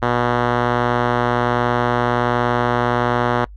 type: tone with low-pass filter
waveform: 5% pulse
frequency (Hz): 121.3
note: B2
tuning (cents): -31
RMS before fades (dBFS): -18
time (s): 0.02-3.45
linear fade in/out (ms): 5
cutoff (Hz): 2000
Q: 0.76
effects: noise-tail reverb RT60 0.1 s tail -24 dB re dry + added 50 Hz sine -35 dBFS peak until 3.56 s